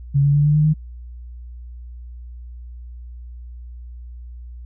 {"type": "tone with pitch steps", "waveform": "sine", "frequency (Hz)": [140, 142.78, 145.61, 148.5, 151.44, 154.45], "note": ["C#3", "D3", "D3", "D3", "D#3", "D#3"], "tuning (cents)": [18, -48, -14, 20, -47, -12], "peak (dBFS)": -12, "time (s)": [0.14, 0.74], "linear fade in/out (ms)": 20, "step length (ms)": 100, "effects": ["added 60 Hz sine -33 dBFS peak until 4.65 s"]}